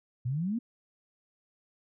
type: exponential sweep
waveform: sine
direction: up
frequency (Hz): 116.54 to 246.9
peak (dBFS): -28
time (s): 0.25-0.59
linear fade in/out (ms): 10
effects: none